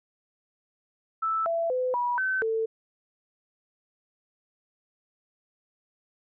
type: tone with pitch steps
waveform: sine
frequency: 1317 / 669 / 507 / 971 / 1530 / 446.4 Hz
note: E6 / E5 / B4 / B5 / G6 / A4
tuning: -2 / +25 / +45 / -30 / -42 / +25 cents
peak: -24 dBFS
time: 1.22-2.66 s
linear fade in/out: 10 ms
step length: 240 ms
effects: none